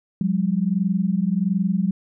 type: tone pair together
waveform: sine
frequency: 179.19 / 200.6 Hz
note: F3 / G3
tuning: +45 / +40 cents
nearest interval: major second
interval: 195 cents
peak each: -21 dBFS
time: 0.21-1.91 s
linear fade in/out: 2 ms
effects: none